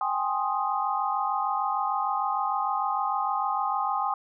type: chord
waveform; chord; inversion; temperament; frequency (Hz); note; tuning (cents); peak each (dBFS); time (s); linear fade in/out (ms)
sine; Ab major seventh; third; equal with one note detuned; 784 / 830.6 / 1053.8 / 1244.5; G5 / Ab5 / C6 / Eb6; 0 / 0 / +12 / 0; -30; 0.01-4.14; 2
effects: none